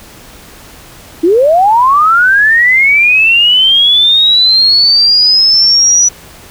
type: linear sweep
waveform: sine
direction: up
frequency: 311.2 to 5920 Hz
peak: -4 dBFS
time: 1.23-6.09 s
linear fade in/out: 10 ms
effects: pink hiss -35 dBFS RMS until 6.5 s